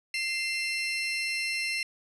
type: tone pair together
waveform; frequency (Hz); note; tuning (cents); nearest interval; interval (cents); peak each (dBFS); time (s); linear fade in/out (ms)
30% pulse; 2093 / 2696; C7 / E7; 0 / +38; major third; 438; -28 / -29; 0.14-1.83; 2
effects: resampled to 24000 Hz